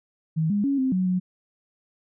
sine tone with pitch steps, 159.2 / 204.5 / 277.7 / 261.6 / 185.2 / 182.9 Hz, D#3 / G#3 / C#4 / C4 / F#3 / F#3, +40 / -26 / +3 / 0 / +2 / -20 cents, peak -20 dBFS, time 0.36-1.2 s, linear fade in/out 20 ms, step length 140 ms, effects none

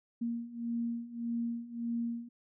sine beating tone pair, 233.1 / 234.8 Hz, A#3 / A#3, 0 / +13 cents, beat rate 1.7 Hz, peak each -38 / -35 dBFS, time 0.21-2.29 s, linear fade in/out 10 ms, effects none

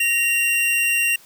square tone pair together, 1878.5 / 2762 Hz, A#6 / F7, +13 / -20 cents, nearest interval perfect fifth, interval 667 cents, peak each -27 / -18 dBFS, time 0-1.16 s, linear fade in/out 5 ms, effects white hiss -49 dBFS RMS until 1.25 s

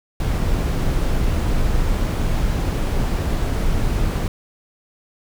brown noise, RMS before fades -19 dBFS, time 0.2-4.28 s, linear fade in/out 2 ms, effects none

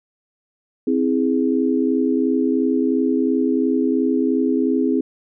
sine chord, C augmented, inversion none, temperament equal with one note detuned, 261.6 / 324.5 / 415.3 Hz, C4 / E4 / G#4, 0 / -27 / 0 cents, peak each -18 / -21 / -22 dBFS, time 0.87-5.01 s, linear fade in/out 5 ms, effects none

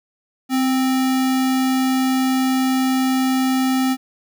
sine tone with sample-and-hold, 260 Hz, C4, 11 cents flat, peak -15 dBFS, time 0.49-3.97 s, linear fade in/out 50 ms, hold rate 1050 Hz, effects none

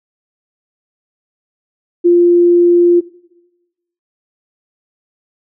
sine tone, 348.2 Hz, F4, 5 cents flat, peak -5 dBFS, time 2.04-3.01 s, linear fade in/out 20 ms, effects noise-tail reverb RT60 1.0 s tail -19 dB re dry

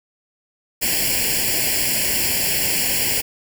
white noise with comb filter, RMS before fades -20 dBFS, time 0.81-3.22 s, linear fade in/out 20 ms, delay 0.4 ms, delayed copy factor +1, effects none

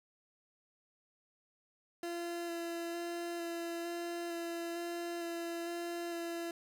30% pulse tone with vibrato, 340.7 Hz, F4, 43 cents flat, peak -35 dBFS, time 2.03-6.51 s, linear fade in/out 2 ms, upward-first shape square, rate 1.1 Hz, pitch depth 11 cents each way, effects none

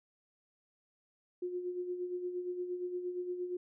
sine tone with tremolo, 358.6 Hz, F4, 46 cents sharp, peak -33 dBFS, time 1.42-3.57 s, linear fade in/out 5 ms, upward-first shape sine, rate 8.6 Hz, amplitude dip 55%, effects none

